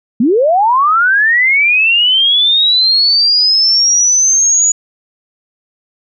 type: linear sweep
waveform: sine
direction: up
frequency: 207.5 to 6880 Hz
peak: -7 dBFS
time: 0.2-4.72 s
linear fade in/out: 5 ms
effects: none